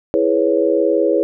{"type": "chord", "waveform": "sine", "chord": "C# minor seventh", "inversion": "first", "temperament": "equal", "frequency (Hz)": [329.6, 415.3, 493.9, 554.4], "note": ["E4", "G#4", "B4", "C#5"], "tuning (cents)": [0, 0, 0, 0], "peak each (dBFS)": -18, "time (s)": [0.14, 1.23], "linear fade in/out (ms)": 0, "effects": []}